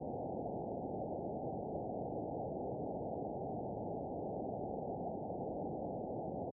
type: low-pass noise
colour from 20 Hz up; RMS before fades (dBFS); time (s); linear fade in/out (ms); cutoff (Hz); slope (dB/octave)
white; -41; 0-6.51; 20; 810; 96
effects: high-pass 100 Hz 12 dB/octave